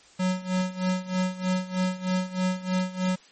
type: tone with tremolo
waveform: square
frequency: 184.6 Hz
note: F#3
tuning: 4 cents flat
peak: -22 dBFS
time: 0.19-3.16 s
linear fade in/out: 10 ms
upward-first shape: sine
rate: 3.2 Hz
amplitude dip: 85%
effects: white hiss -54 dBFS RMS until 3.31 s + MP3 32 kbps